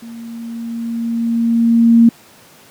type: tone with level ramp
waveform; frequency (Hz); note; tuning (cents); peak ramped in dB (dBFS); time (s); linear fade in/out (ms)
sine; 231.5; A#3; -12; -29 to -3; 0.02-2.09; 5
effects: pink hiss -44 dBFS RMS until 2.7 s + high-pass 150 Hz 12 dB/octave